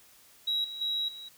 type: tone with level steps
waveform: sine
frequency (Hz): 3863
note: B7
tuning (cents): -39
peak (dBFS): -25 / -37 / -27 / -41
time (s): 0.47-1.29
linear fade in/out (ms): 10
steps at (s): 0.64 / 0.81 / 1.08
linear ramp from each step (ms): 5
effects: tanh soft clip ceiling -23 dBFS + white hiss -58 dBFS RMS until 1.37 s